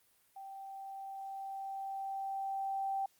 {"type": "tone with level ramp", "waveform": "sine", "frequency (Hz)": 780, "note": "G5", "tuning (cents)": -9, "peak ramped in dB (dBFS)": [-45, -32], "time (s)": [0.36, 3.06], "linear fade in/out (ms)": 5, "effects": ["white hiss -70 dBFS RMS until 3.19 s", "Opus 32 kbps"]}